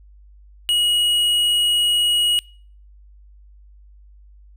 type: tone with hard clipping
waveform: sine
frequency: 2901 Hz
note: F#7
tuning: 35 cents flat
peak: -17 dBFS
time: 0.69-2.39 s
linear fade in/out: 0 ms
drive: 8 dB
effects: noise-tail reverb RT60 0.5 s tail -26 dB re dry + added 50 Hz sine -44 dBFS peak until 4.56 s